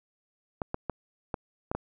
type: clicks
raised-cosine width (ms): 1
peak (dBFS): -16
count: 6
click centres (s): 0.618 / 0.744 / 0.897 / 1.342 / 1.715 / 1.75
effects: none